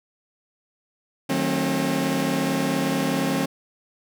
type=chord; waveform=sawtooth; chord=D# diminished seventh; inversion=none; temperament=just; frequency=155.56 / 186.68 / 224 / 268.8 Hz; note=D#3 / F#3 / A3 / C4; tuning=0 / +16 / +31 / +47 cents; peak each=-25 / -24 / -25 / -20 dBFS; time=1.29-3.46 s; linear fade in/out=10 ms; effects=none